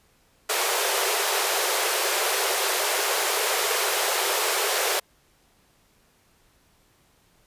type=high-pass noise; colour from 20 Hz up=pink; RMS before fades=-24 dBFS; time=0.49-5 s; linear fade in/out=10 ms; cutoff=370 Hz; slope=96 dB/octave; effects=pink hiss -62 dBFS RMS until 7.46 s + resampled to 32000 Hz